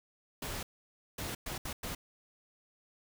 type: noise bursts at uneven times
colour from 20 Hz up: pink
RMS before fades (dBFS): -39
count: 5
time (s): 0.42-0.63 / 1.18-1.35 / 1.46-1.58 / 1.65-1.73 / 1.83-1.95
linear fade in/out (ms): 5
effects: none